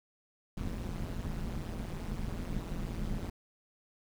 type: noise with amplitude modulation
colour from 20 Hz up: brown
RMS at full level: -33 dBFS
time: 0.57-3.3 s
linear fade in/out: 5 ms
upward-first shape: sine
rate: 175 Hz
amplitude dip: 95%
effects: none